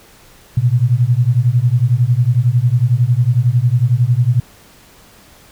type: beating tone pair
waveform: sine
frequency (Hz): 116.54 / 127.54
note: A#2 / C3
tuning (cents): 0 / -44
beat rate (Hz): 11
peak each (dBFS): -13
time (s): 0.57-4.4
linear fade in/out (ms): 5
effects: pink hiss -45 dBFS RMS until 5.51 s